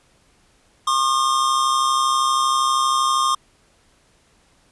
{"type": "tone pair together", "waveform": "square", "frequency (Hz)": [1076.4, 1209], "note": ["C6", "D6"], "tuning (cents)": [49, 50], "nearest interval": "major second", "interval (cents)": 201, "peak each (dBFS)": -20, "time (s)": [0.87, 3.35], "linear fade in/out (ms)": 5, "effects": ["pink hiss -58 dBFS RMS until 4.71 s", "resampled to 24000 Hz"]}